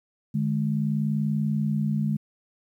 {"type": "tone pair together", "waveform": "sine", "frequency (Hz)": [149.6, 210], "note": ["D3", "G#3"], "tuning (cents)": [32, 19], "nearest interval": "tritone", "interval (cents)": 587, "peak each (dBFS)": -25, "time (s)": [0.34, 2.17], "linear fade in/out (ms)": 10, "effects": ["10-bit"]}